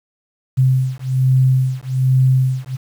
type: beating tone pair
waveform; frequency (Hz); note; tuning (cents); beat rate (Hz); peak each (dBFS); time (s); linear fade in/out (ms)
sine; 129.6 / 130.8; C3 / C3; -16 / 0; 1.2; -15; 0.57-2.77; 20
effects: 7-bit